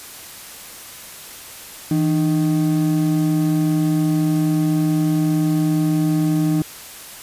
triangle ring-modulated tone, 233.1 Hz, A#3, in tune, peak -10 dBFS, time 1.91-6.62 s, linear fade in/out 2 ms, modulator 71.2 Hz, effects white hiss -37 dBFS RMS until 7.22 s + resampled to 32000 Hz

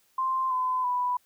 sine tone with pitch steps, 1046.5 / 1017.3 / 988.9 Hz, C6 / C6 / B5, 0 / -49 / +2 cents, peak -24 dBFS, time 0.18-1.17 s, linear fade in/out 5 ms, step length 330 ms, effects white hiss -66 dBFS RMS until 1.25 s

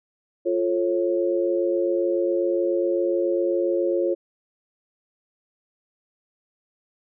sine chord, F augmented, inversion none, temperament just, 349.2 / 436.5 / 545.7 Hz, F4 / A4 / C#5, 0 / -14 / -27 cents, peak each -22 / -28 / -24 dBFS, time 0.45-4.15 s, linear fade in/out 20 ms, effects none

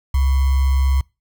sine tone with sample-and-hold, 67.1 Hz, C2, 44 cents sharp, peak -13 dBFS, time 0.14-1.01 s, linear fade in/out 5 ms, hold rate 1050 Hz, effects noise-tail reverb RT60 0.3 s tail -26 dB re dry

